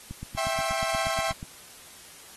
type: click train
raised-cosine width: 5 ms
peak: -24 dBFS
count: 12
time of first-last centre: 0.11-1.429 s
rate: 8.34 Hz
type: chord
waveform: sawtooth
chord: C major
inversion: first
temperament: equal with one note detuned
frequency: 659.3 / 784 / 1070.3 Hz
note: E5 / G5 / C6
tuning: 0 / 0 / +39 cents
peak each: -25 / -28 / -29 dBFS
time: 0.37-1.32 s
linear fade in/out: 10 ms
effects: white hiss -48 dBFS RMS until 2.36 s + AAC 32 kbps